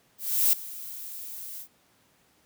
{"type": "noise with ADSR envelope", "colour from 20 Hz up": "violet", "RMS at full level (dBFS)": -20, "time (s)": [0.18, 1.68], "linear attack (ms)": 350, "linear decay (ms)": 3, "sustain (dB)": -19, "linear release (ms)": 84, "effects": ["pink hiss -64 dBFS RMS until 2.45 s", "high-pass 100 Hz 12 dB/octave"]}